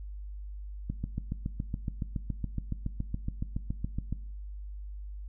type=click train; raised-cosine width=5 ms; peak=-20 dBFS; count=24; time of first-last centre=0.9-4.126 s; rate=7.13 Hz; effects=noise-tail reverb RT60 0.6 s tail -18 dB re dry + added 50 Hz sine -38 dBFS peak until 5.28 s